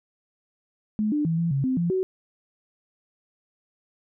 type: tone with pitch steps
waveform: sine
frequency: 213.3 / 297.3 / 163.8 / 168.2 / 137.2 / 259 / 171.5 / 374.9 Hz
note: G#3 / D4 / E3 / E3 / C#3 / C4 / F3 / F#4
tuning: +46 / +21 / -11 / +35 / -17 / -17 / -31 / +23 cents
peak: -21 dBFS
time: 0.99-2.03 s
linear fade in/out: 0 ms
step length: 130 ms
effects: none